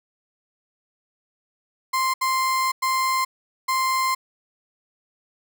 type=tone bursts at uneven times; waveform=35% pulse; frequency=1046.5 Hz; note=C6; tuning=in tune; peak=-18 dBFS; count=4; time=1.93-2.14 / 2.21-2.72 / 2.82-3.25 / 3.68-4.15 s; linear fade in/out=10 ms; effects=none

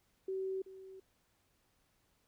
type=tone with echo; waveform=sine; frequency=381.2 Hz; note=G4; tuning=48 cents flat; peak=-35 dBFS; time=0.28-0.62 s; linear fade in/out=5 ms; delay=380 ms; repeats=1; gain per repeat=-14 dB; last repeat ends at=1 s; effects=pink hiss -75 dBFS RMS until 2.27 s

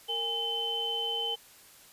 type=tone cluster; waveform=sine; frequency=460.6 / 820 / 3063 Hz; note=A#4 / G#5 / G7; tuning=-21 / -22 / -41 cents; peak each=-38 / -39 / -30 dBFS; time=0.08-1.36 s; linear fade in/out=20 ms; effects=white hiss -55 dBFS RMS until 1.92 s + resampled to 32000 Hz

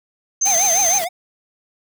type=tone; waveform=sine; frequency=6272 Hz; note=G8; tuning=in tune; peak=-14 dBFS; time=0.41-0.99 s; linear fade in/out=10 ms
type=noise; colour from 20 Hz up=white; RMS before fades=-27 dBFS; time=0.45-1.05 s; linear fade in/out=10 ms
type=tone with vibrato; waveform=square; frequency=730 Hz; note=F#5; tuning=24 cents flat; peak=-22 dBFS; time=0.45-1.09 s; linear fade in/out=20 ms; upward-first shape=triangle; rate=6.4 Hz; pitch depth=230 cents each way
effects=none

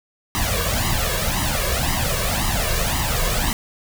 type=noise with flanger; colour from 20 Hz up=pink; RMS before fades=-21 dBFS; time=0.35-3.53 s; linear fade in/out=0 ms; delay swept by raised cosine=1 to 1.83 ms; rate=1.9 Hz; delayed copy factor=+0.8; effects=none

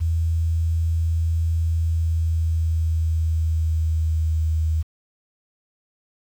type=tone with pitch glide; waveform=sine; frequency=82.1 to 79.49 Hz; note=E2 to D#2; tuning=-6 to +38 cents; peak=-18 dBFS; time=0-4.83 s; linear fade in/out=20 ms; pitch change=-56 cents; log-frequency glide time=1.79-4.47 s; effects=8-bit

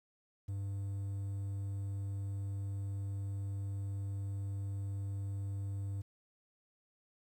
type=tone; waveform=triangle; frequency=99 Hz; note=G2; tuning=18 cents sharp; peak=-34 dBFS; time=0.48-6.02 s; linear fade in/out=10 ms; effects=11-bit

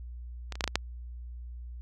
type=clicks; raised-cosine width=0.2 ms; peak=-20 / -24 / -11 / -8 / -12 / -7 dBFS; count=6; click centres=0.523 / 0.555 / 0.608 / 0.641 / 0.677 / 0.756 s; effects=added 60 Hz sine -39 dBFS peak until 1.81 s

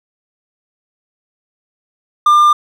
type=tone; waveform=triangle; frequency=1198 Hz; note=D6; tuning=34 cents sharp; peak=-4 dBFS; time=2.26-2.53 s; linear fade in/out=5 ms; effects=none

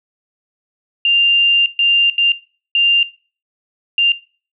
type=tone bursts at uneven times; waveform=sine; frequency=2792 Hz; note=F7; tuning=1 cent flat; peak=-10 dBFS; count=5; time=1.05-1.66 / 1.79-2.1 / 2.18-2.32 / 2.75-3.03 / 3.98-4.12 s; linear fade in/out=2 ms; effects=noise-tail reverb RT60 0.4 s tail -19 dB re dry

